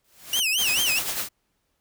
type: noise with exponential growth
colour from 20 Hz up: white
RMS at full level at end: -28 dBFS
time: 0.04-0.4 s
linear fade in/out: 5 ms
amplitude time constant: 77 ms
type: tone with vibrato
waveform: sawtooth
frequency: 2823 Hz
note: F7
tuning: 18 cents sharp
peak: -18 dBFS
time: 0.33-0.99 s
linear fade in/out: 2 ms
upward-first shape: sine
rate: 4.6 Hz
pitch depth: 210 cents each way
type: noise with tremolo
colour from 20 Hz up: white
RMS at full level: -26 dBFS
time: 0.57-1.29 s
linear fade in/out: 50 ms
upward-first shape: triangle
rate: 10 Hz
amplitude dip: 60%
effects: pink hiss -73 dBFS RMS until 1.8 s